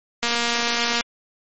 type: click train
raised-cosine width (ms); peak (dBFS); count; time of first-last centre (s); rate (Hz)
0.2; -5; 185; 0.23-1.01; 236
effects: MP3 32 kbps